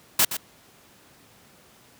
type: noise with echo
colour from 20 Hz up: white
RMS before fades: -18 dBFS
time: 0.19-0.25 s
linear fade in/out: 5 ms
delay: 120 ms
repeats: 1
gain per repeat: -11 dB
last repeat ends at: 0.37 s
effects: pink hiss -54 dBFS RMS until 1.99 s + high-pass 100 Hz 12 dB/octave